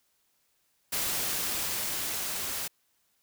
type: noise with level ramp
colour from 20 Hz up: white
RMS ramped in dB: -30 to -34 dBFS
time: 0.92-2.68 s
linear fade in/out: 10 ms
effects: white hiss -72 dBFS RMS until 3.22 s